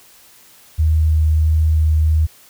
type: tone with vibrato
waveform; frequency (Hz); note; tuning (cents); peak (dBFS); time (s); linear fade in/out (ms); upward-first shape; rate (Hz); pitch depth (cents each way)
sine; 78.3; D#2; +11; -11; 0.78-2.27; 20; triangle; 1.5; 11
effects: white hiss -47 dBFS RMS until 2.49 s